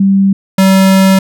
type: tone pair in turn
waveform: sine / square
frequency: 195.3 / 191.5 Hz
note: G3 / G3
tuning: -6 / -40 cents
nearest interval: unison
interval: 34 cents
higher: first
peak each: -5 dBFS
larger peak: neither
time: 0-0.33 / 0.58-1.19 s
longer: second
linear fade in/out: 5 ms
effects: none